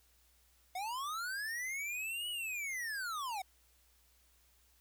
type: linear two-way sweep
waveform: square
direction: up then down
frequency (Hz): 710 to 2960 to 727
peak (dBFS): -38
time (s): 0.75-3.42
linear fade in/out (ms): 5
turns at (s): 2.29
effects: added 60 Hz sine -70 dBFS peak until 4.8 s + white hiss -70 dBFS RMS until 4.8 s